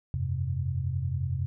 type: chord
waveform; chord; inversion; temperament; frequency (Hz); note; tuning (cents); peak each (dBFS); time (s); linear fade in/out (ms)
sine; F suspended second; none; just; 87.31 / 98.22 / 130.96; F2 / G2 / C3; 0 / +4 / +2; -31 / -34 / -30; 0.14-1.46; 0
effects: none